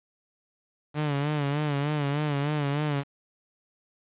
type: tone with vibrato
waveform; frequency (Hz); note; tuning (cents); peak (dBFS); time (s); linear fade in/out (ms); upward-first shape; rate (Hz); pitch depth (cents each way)
sawtooth; 145.9; D3; -11; -21; 0.94-3.04; 50; sine; 3.3; 73
effects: resampled to 8000 Hz + 8-bit